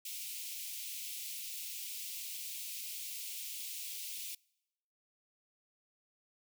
white high-pass noise, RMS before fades -43 dBFS, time 0.05-4.35 s, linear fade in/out 5 ms, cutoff 2300 Hz, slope 48 dB/octave, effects noise-tail reverb RT60 0.9 s tail -26 dB re dry

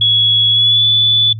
sine tone with pitch glide, 3362 to 3469 Hz, G#7 to A7, +20 to -25 cents, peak -8 dBFS, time 0.01-1.33 s, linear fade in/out 5 ms, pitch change +55 cents, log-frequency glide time 0.51-0.86 s, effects noise-tail reverb RT60 0.1 s tail -21 dB re dry + added 110 Hz sine -23 dBFS peak until 1.39 s

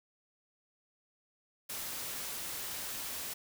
white noise, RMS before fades -40 dBFS, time 1.69-3.34 s, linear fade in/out 10 ms, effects none

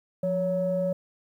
sine tone pair together, 176.2 / 559.4 Hz, F3 / C#5, +16 / +16 cents, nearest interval octave + minor sixth, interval 2000 cents, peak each -28 / -24 dBFS, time 0.23-0.93 s, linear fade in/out 5 ms, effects tanh soft clip ceiling -17 dBFS + 10-bit

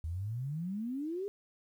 sine exponential sweep, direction up, 77 to 415.3 Hz, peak -34 dBFS, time 0.04-1.28 s, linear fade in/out 0 ms, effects 11-bit

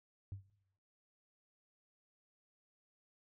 sine tone with exponential decay, 97.9 Hz, G2, 2 cents flat, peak -37 dBFS, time 0.32-0.5 s, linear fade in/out 0 ms, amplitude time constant 39 ms, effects noise-tail reverb RT60 0.9 s tail -22 dB re dry + tanh soft clip ceiling -38 dBFS

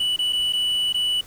triangle tone with dropouts, 2960 Hz, F#7, in tune, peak -18 dBFS, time 0-1.21 s, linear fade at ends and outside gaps 5 ms, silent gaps 0.163-0.189 / 0.326-0.33 / 0.526-0.533 / 0.927-0.943 s, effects pink hiss -46 dBFS RMS until 1.26 s

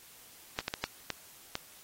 clicks, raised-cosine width 0.2 ms, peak -14 dBFS, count 6, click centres 0.589 / 0.681 / 0.739 / 0.84 / 1.103 / 1.554 s, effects white hiss -55 dBFS RMS until 1.83 s + AAC 48 kbps

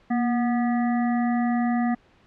harmonic tone with a mistuned harmonic, 243.8 Hz, B3, 22 cents flat, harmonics 1 / 3 / 5 / 7 / 8, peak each -21 / -28 / -37 / -39 / -37 dBFS, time 0.1-1.95 s, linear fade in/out 10 ms, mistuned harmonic 1, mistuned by -53 cents, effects pink hiss -58 dBFS RMS until 2.26 s + low-pass 3000 Hz 12 dB/octave

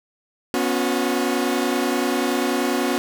sawtooth chord, B suspended second, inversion none, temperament equal with one note detuned, 246.9 / 277.2 / 360.5 Hz, B3 / C#4 / F#4, 0 / 0 / -45 cents, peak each -20 dBFS, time 0.54-2.98 s, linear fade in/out 0 ms, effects none

